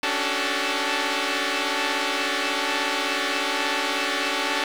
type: chord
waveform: 5% pulse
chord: D major seventh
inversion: third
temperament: equal with one note detuned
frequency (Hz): 277.2 / 293.7 / 376.5 / 440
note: C#4 / D4 / F#4 / A4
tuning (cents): 0 / 0 / +30 / 0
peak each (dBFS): -17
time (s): 0.03-4.64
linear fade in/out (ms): 2
effects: low-pass 7000 Hz 12 dB/octave + 7-bit